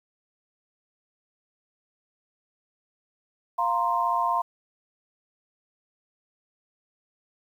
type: chord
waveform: sine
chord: F suspended fourth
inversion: none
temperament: just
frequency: 698.5 / 931.3 / 1047.7 Hz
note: F5 / Bb5 / C6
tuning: 0 / -2 / +2 cents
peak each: -28 / -26 / -25 dBFS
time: 3.58-4.42 s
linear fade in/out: 10 ms
effects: 9-bit